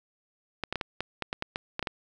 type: clicks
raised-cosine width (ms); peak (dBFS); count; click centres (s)
0.3; -14; 12; 0.637 / 0.726 / 0.757 / 0.812 / 1.006 / 1.223 / 1.329 / 1.424 / 1.559 / 1.794 / 1.827 / 1.872
effects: none